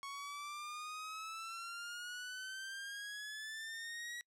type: exponential sweep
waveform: sawtooth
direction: up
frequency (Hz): 1104 to 1926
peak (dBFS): -40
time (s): 0.03-4.21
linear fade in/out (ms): 0
effects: noise-tail reverb RT60 0.1 s tail -26 dB re dry + low-pass 10000 Hz 12 dB/octave